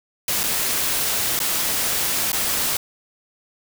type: noise with dropouts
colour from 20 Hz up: white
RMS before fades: -22 dBFS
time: 0.28-2.77 s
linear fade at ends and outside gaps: 2 ms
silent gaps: 0.433-0.437 / 1.391-1.401 / 2.319-2.329 s
effects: none